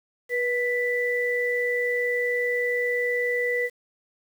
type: tone pair together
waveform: sine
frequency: 486.4 / 1979 Hz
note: B4 / B6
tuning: -26 / +3 cents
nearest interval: 2 octaves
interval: 2429 cents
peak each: -25 dBFS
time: 0.29-3.7 s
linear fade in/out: 50 ms
effects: 8-bit